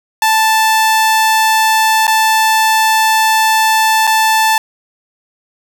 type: tone with dropouts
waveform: sawtooth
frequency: 880 Hz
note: A5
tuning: in tune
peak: -5 dBFS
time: 0.22-4.58 s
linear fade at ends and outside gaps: 2 ms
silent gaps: 2.069-2.078 / 4.07-4.074 s
effects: none